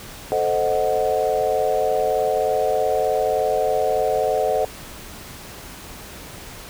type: chord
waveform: sine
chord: A diminished seventh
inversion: none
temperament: equal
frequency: 440 / 523.3 / 622.3 / 740 Hz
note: A4 / C5 / Eb5 / Gb5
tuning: 0 / 0 / 0 / 0 cents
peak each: -23 dBFS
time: 0.32-4.65 s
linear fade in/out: 0 ms
effects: pink hiss -38 dBFS RMS until 6.69 s